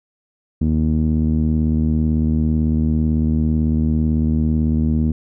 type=tone with low-pass filter; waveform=sawtooth; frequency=78 Hz; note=D#2; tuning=5 cents sharp; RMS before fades=-17 dBFS; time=0.61-5.12 s; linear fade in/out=5 ms; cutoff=240 Hz; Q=3.2; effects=none